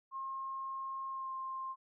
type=tone with pitch glide; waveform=sine; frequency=1071 to 1056.3 Hz; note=C6 to C6; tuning=+40 to +16 cents; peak=-38 dBFS; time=0.11-1.76 s; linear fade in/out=50 ms; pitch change=-24 cents; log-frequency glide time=1.09-1.32 s; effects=none